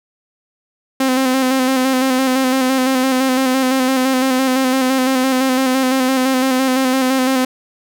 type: tone with vibrato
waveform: sawtooth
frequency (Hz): 260.6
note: C4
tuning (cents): -7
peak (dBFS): -9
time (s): 1-7.45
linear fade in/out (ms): 5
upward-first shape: square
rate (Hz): 5.9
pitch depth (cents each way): 32
effects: none